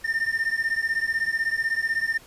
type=beating tone pair; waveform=triangle; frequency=1800 / 1816 Hz; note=A6 / A#6; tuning=+39 / -46 cents; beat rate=16 Hz; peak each=-24 dBFS; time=0.04-2.18 s; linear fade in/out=10 ms; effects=pink hiss -50 dBFS RMS until 2.26 s + resampled to 32000 Hz